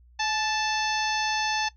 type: harmonic tone with a mistuned harmonic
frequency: 880 Hz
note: A5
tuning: in tune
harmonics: 1 / 2 / 3 / 4 / 5 / 6 / 7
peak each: -28 / -31 / -33 / -34 / -35 / -36 / -36 dBFS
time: 0.19-1.69 s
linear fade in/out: 10 ms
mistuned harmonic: 1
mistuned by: -47 cents
effects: noise-tail reverb RT60 0.1 s tail -17 dB re dry + added 60 Hz sine -52 dBFS peak until 1.76 s